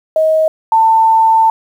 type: tone pair in turn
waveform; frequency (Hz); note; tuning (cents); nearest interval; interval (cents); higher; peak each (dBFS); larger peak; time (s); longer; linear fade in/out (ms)
sine; 632 / 893.5; D#5 / A5; +27 / +26; tritone; 599; second; -8 / -6; second; 0.16-0.48 / 0.72-1.5; second; 2
effects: 7-bit